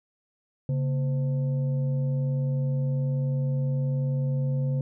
sine tone with frequency modulation, 138.59 Hz, C#3, in tune, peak -23 dBFS, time 0.69-4.81 s, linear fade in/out 2 ms, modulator 376 Hz, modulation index 0.38, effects none

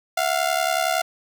sawtooth ring-modulated tone, 698.5 Hz, F5, in tune, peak -13 dBFS, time 0.17-1.02 s, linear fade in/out 5 ms, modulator 35.4 Hz, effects none

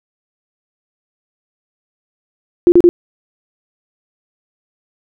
sine tone bursts, 349.2 Hz, F4, in tune, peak -3 dBFS, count 3, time 2.67-2.89 s, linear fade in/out 0 ms, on 50 ms, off 35 ms, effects none

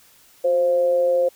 sine tone with amplitude modulation, 526 Hz, C5, 9 cents sharp, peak -13 dBFS, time 0.44-1.29 s, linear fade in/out 10 ms, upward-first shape sine, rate 165 Hz, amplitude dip 50%, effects white hiss -53 dBFS RMS until 1.35 s

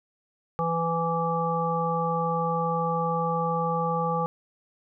harmonic tone, 166.4 Hz, E3, 17 cents sharp, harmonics 1 / 3 / 5 / 7, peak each -29 / -29 / -29 / -29 dBFS, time 0.59-4.26 s, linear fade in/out 0 ms, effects none

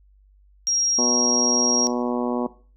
sine tone, 5620 Hz, F8, 10 cents sharp, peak -19 dBFS, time 0.67-1.87 s, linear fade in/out 0 ms
harmonic tone, 122.2 Hz, B2, 18 cents flat, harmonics 2 / 3 / 4 / 5 / 6 / 7 / 8 / 9, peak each -24 / -28 / -30 / -32 / -34 / -35 / -36 / -37 dBFS, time 0.98-2.47 s, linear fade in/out 5 ms
effects noise-tail reverb RT60 0.4 s tail -17 dB re dry + added 49 Hz sine -52 dBFS peak until 2.76 s

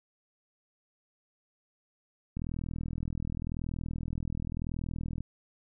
click train, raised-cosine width 5 ms, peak -23 dBFS, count 117, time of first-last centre 2.37-5.206 s, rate 40.9 Hz, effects none

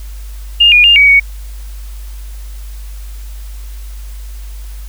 sine tone with pitch steps, 2823 / 2441 / 2810 / 2263 / 2234 Hz, F7 / D#7 / F7 / C#7 / C#7, +18 / -34 / +10 / +35 / +13 cents, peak -3 dBFS, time 0.6-1.2 s, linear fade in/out 10 ms, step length 120 ms, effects added 50 Hz sine -24 dBFS peak until 4.88 s + white hiss -41 dBFS RMS until 4.88 s

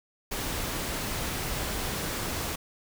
pink noise, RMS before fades -32 dBFS, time 0.31-2.56 s, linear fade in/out 10 ms, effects none

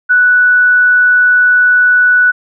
sine tone, 1480 Hz, F#6, in tune, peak -5 dBFS, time 0.09-2.32 s, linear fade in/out 20 ms, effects none

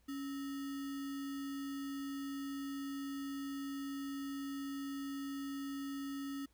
sine tone with sample-and-hold, 277.2 Hz, C#4, in tune, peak -39 dBFS, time 0.08-6.46 s, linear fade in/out 10 ms, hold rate 1575 Hz, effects added 60 Hz sine -70 dBFS peak until 6.53 s + pink hiss -75 dBFS RMS until 6.53 s

